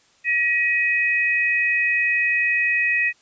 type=tone pair together; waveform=sine; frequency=1910.5 / 2518 Hz; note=A#6 / D#7; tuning=+42 / +20 cents; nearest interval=perfect fourth; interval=478 cents; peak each=-20 dBFS; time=0.24-3.13 s; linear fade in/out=50 ms; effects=white hiss -58 dBFS RMS until 3.21 s + resampled to 16000 Hz